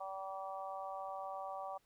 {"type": "harmonic tone", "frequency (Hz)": 192.3, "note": "G3", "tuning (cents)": -33, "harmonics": [3, 4, 5, 6], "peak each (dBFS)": [-47, -44, -50, -48], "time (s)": [0, 1.78], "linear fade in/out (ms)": 10, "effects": ["pink hiss -75 dBFS RMS until 1.85 s"]}